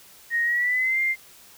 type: tone with pitch glide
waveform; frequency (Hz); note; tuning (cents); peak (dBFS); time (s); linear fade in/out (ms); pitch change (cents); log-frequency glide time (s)
sine; 1870 to 2099; A#6 to C7; +5 to +5; -20; 0.3-1.16; 50; +200; 0.43-0.98
effects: white hiss -50 dBFS RMS until 1.57 s

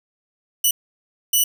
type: tone bursts at uneven times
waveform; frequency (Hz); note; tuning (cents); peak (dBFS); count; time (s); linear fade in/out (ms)
5% pulse; 2960; F#7; 0; -6; 2; 0.64-0.71 / 1.33-1.44; 5
effects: none

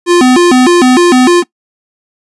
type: tone with vibrato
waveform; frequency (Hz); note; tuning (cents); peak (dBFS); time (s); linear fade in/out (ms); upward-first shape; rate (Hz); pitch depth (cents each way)
square; 297.8; D4; +24; -4; 0.06-1.44; 50; square; 3.3; 280
effects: noise-tail reverb RT60 0.1 s tail -21 dB re dry + resampled to 24000 Hz

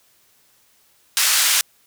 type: band-pass noise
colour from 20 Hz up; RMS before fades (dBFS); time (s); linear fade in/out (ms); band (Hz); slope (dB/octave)
white; -17; 1.17-1.61; 0; 1400 to 9800; 12
effects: white hiss -58 dBFS RMS until 1.86 s

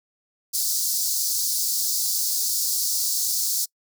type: high-pass noise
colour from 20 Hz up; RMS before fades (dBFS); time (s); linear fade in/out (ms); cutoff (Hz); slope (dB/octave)
pink; -24; 0.53-3.66; 20; 4500; 48
effects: noise-tail reverb RT60 0.1 s tail -26 dB re dry

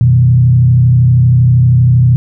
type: tone with frequency modulation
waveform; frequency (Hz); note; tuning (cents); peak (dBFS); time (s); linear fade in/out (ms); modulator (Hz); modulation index
sine; 123.47; B2; 0; -4; 0.01-2.16; 0; 32.7; 0.66
effects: none

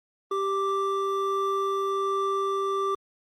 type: tone pair together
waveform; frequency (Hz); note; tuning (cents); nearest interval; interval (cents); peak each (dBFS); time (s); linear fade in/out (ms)
triangle; 392 / 1174.7; G4 / D6; 0 / 0; octave + perfect fifth; 1900; -25; 0.31-2.95; 5
effects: Opus 32 kbps

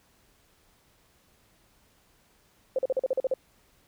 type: tone bursts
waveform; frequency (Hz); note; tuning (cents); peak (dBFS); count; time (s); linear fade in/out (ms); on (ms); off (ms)
sine; 523.3; C5; 0; -22; 9; 2.76-3.339; 2; 27; 42
effects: pink hiss -64 dBFS RMS until 3.87 s

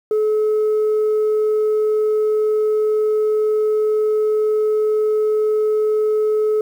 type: tone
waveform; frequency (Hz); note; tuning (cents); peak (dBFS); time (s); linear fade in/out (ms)
sine; 429; A4; -44; -12; 0.11-6.61; 2
effects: tanh soft clip ceiling -13 dBFS + 8-bit

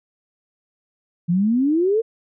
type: exponential sweep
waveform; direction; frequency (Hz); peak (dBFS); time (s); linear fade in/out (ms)
sine; up; 165.5 to 466.2; -15; 1.28-2.02; 20
effects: none

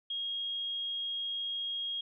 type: tone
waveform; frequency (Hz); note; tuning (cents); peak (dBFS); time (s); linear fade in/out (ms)
sine; 3267; G#7; -29; -33; 0.1-2.01; 5
effects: none

